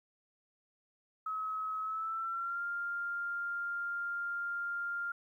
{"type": "tone with pitch glide", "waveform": "sine", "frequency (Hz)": [1282, 1398], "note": ["E6", "F6"], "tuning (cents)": [-49, 1], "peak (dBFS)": -34, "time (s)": [1.26, 5.12], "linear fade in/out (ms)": 5, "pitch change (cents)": 150, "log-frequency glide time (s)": [1.81, 2.63], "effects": ["12-bit"]}